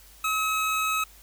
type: tone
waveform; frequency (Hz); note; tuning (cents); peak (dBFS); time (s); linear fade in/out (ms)
25% pulse; 1281; E6; -50; -20; 0.24-1.04; 5
effects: added 50 Hz sine -53 dBFS peak until 1.22 s + white hiss -53 dBFS RMS until 1.22 s